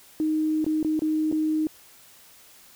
sine tone with dropouts, 311.1 Hz, D#4, in tune, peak -21 dBFS, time 0.2-1.67 s, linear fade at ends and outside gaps 1 ms, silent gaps 0.644-0.664 / 0.829-0.847 / 0.993-1.02 / 1.315-1.325 s, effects white hiss -52 dBFS RMS until 2.75 s

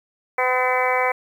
harmonic tone, 253.7 Hz, B3, 47 cents sharp, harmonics 2 / 3 / 4 / 5 / 6 / 7 / 8 / 9, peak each -23 / -24 / -24 / -29 / -32 / -31 / -25 / -26 dBFS, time 0.38-1.12 s, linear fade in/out 5 ms, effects 8-bit

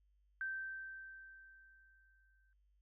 sine tone with exponential decay, 1557 Hz, G6, 12 cents flat, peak -37 dBFS, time 0.41-2.53 s, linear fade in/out 1 ms, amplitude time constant 460 ms, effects added 50 Hz sine -70 dBFS peak until 2.81 s

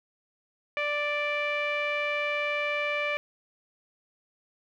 sawtooth tone with low-pass filter, 587.3 Hz, D5, in tune, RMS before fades -29 dBFS, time 0.77-3.17 s, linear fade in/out 0 ms, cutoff 2400 Hz, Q 4.8, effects none

